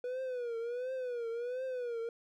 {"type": "tone with vibrato", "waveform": "triangle", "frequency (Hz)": 488.9, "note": "B4", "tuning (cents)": -18, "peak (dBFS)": -33, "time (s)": [0.04, 2.09], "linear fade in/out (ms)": 2, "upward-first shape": "triangle", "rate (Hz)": 1.4, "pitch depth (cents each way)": 130, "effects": []}